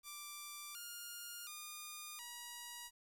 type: tone with pitch steps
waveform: 5% pulse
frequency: 1176 / 1415 / 1214 / 960 Hz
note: D6 / F6 / D#6 / B5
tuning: +2 / +22 / -43 / -49 cents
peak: -36 dBFS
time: 0.03-2.91 s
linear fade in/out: 50 ms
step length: 720 ms
effects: 11-bit